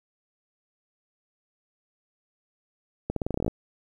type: accelerating click train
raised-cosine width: 2 ms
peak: -14 dBFS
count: 12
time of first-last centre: 3.1-3.48 s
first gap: 63 ms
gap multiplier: 0.87
effects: 9-bit